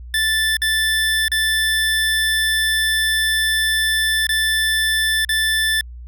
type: tone with dropouts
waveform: 25% pulse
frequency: 1760 Hz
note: A6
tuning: in tune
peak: -12 dBFS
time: 0.14-5.81 s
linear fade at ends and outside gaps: 2 ms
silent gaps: 0.569-0.618 / 1.282-1.317 / 4.269-4.291 / 5.249-5.291 s
effects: added 60 Hz sine -32 dBFS peak until 6.07 s